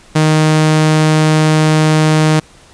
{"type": "tone", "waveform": "sawtooth", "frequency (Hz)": 155.56, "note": "D#3", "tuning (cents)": 0, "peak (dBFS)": -4, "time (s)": [0.15, 2.4], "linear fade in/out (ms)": 10, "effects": ["pink hiss -43 dBFS RMS until 2.73 s", "resampled to 22050 Hz"]}